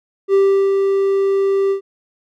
triangle tone with ADSR envelope, 392 Hz, G4, in tune, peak -7 dBFS, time 0.28-1.81 s, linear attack 58 ms, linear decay 370 ms, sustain -4 dB, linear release 100 ms, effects none

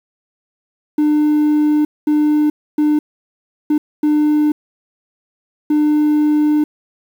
triangle tone bursts at uneven times, 300.3 Hz, D4, 39 cents sharp, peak -8 dBFS, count 6, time 0.98-1.85 / 2.07-2.5 / 2.78-2.99 / 3.7-3.78 / 4.03-4.52 / 5.7-6.64 s, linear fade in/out 5 ms, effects tanh soft clip ceiling -4 dBFS + 7-bit

